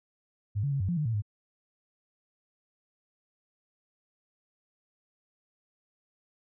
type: tone with pitch steps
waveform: sine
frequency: 102.3 / 141.8 / 138.3 / 94.9 / 173.9 / 151 / 114 / 104 Hz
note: G#2 / C#3 / C#3 / F#2 / F3 / D3 / A#2 / G#2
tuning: -26 / +40 / -4 / +44 / -7 / +48 / -38 / +3 cents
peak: -26 dBFS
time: 0.55-1.222 s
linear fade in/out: 20 ms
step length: 84 ms
effects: none